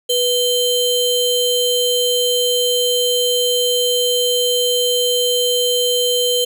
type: ring-modulated tone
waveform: square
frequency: 1800 Hz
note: A6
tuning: 39 cents sharp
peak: -12 dBFS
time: 0.09-6.45 s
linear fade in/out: 10 ms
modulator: 1310 Hz
effects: none